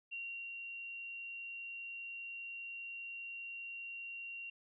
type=tone with ADSR envelope; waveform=sine; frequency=2755 Hz; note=F7; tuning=24 cents flat; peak=-40 dBFS; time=0.11-4.5 s; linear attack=21 ms; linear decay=380 ms; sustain=-3 dB; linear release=5 ms; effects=none